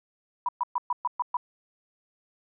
sine tone bursts, 981 Hz, B5, 12 cents flat, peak -23 dBFS, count 7, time 0.46-1.369 s, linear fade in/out 2 ms, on 27 ms, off 120 ms, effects none

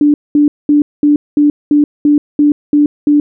sine tone bursts, 293.7 Hz, D4, in tune, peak -5 dBFS, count 10, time 0.01-3.2 s, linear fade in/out 2 ms, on 130 ms, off 210 ms, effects none

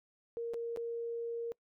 sine tone with dropouts, 466.2 Hz, A#4, in tune, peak -35 dBFS, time 0.37-1.52 s, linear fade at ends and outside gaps 0 ms, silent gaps 0.536-0.542 / 0.762-0.772 s, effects noise-tail reverb RT60 0.1 s tail -24 dB re dry

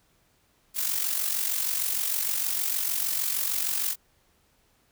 blue noise with amplitude modulation, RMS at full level -25 dBFS, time 0.74-3.96 s, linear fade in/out 50 ms, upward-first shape sine, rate 46.5 Hz, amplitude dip 60%, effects pink hiss -66 dBFS RMS until 4.91 s

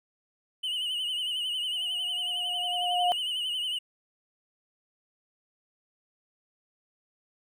triangle tone with vibrato, 2960 Hz, F#7, in tune, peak -27 dBFS, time 0.63-3.79 s, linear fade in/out 10 ms, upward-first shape sine, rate 11 Hz, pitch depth 70 cents each way
sine tone with exponential growth, 714 Hz, F5, 38 cents sharp, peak -21 dBFS, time 1.74-3.12 s, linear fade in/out 0 ms, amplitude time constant 300 ms
effects none

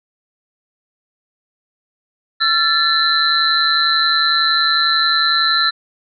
sine tone cluster, 1351 / 1747 / 3959 / 4110 Hz, E6 / A6 / B7 / C8, +42 / -13 / +3 / -32 cents, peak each -18 dBFS, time 2.4-5.71 s, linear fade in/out 20 ms, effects none

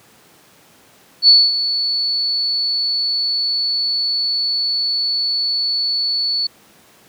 sine tone with ADSR envelope, 4440 Hz, C#8, 2 cents sharp, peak -4 dBFS, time 1.22-6.47 s, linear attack 62 ms, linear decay 230 ms, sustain -12 dB, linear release 5 ms, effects pink hiss -49 dBFS RMS until 7.08 s + high-pass 150 Hz 12 dB/octave

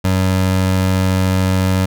25% pulse tone, 93.8 Hz, F#2, 24 cents sharp, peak -9 dBFS, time 0.04-1.86 s, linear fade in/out 10 ms, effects none

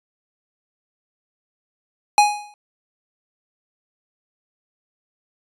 square tone with exponential decay, 830.6 Hz, G#5, in tune, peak -8 dBFS, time 2.18-2.54 s, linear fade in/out 1 ms, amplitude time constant 77 ms, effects resampled to 24000 Hz

